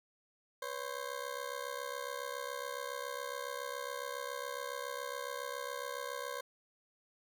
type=ring-modulated tone; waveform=20% pulse; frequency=527 Hz; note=C5; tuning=12 cents sharp; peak=-31 dBFS; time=0.62-6.41 s; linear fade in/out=2 ms; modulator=33.6 Hz; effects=none